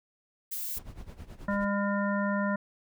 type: noise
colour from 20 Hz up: violet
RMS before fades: -35 dBFS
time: 0.51-0.79 s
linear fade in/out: 10 ms
type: noise with tremolo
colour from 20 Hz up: brown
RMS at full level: -41 dBFS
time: 0.76-1.65 s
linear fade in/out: 10 ms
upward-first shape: sine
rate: 9.4 Hz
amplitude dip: 80%
type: harmonic tone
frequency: 201.6 Hz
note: G3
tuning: 49 cents sharp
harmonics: 1 / 3 / 5 / 7 / 9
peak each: -28 / -33 / -35 / -36 / -38 dBFS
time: 1.48-2.56 s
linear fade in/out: 5 ms
effects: none